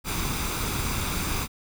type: noise with comb filter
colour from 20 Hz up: pink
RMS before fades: -28 dBFS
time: 0.04-1.48 s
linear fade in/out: 50 ms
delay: 0.82 ms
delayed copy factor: +0.5
effects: none